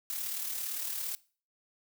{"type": "noise with amplitude modulation", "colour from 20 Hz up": "blue", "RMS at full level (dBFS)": -34, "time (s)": [0.1, 1.15], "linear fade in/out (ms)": 0, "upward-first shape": "sine", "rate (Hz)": 37.6, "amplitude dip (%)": 45, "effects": ["noise-tail reverb RT60 0.4 s tail -21 dB re dry"]}